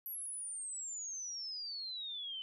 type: exponential sweep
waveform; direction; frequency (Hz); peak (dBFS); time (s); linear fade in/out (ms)
sine; down; 11840 to 3021; -40; 0.06-2.42; 0
effects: none